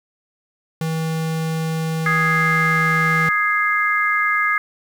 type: tone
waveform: square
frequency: 160.9 Hz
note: E3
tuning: 42 cents flat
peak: -21 dBFS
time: 0.81-3.29 s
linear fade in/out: 2 ms
type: chord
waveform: sine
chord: Ab major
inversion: second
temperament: equal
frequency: 1244.5 / 1661.2 / 2093 Hz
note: Eb6 / Ab6 / C7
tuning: 0 / 0 / 0 cents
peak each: -20 dBFS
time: 2.06-4.58 s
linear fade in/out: 2 ms
effects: 8-bit